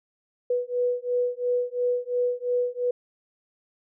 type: beating tone pair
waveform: sine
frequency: 490 / 492.9 Hz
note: B4 / B4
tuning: -14 / -3 cents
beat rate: 2.9 Hz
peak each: -26 / -26 dBFS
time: 0.5-2.91 s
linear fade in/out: 5 ms
effects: none